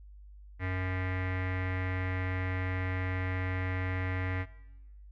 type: tone with low-pass filter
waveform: square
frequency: 92.6 Hz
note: F#2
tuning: 2 cents sharp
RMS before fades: -33 dBFS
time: 0.59-4.46 s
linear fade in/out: 50 ms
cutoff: 2000 Hz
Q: 5.8
effects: noise-tail reverb RT60 1.0 s tail -18 dB re dry + added 50 Hz sine -48 dBFS peak until 5.11 s